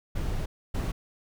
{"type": "noise bursts at uneven times", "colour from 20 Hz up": "brown", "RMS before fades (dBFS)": -29, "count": 2, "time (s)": [[0.15, 0.46], [0.74, 0.92]], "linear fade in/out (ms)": 10, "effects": []}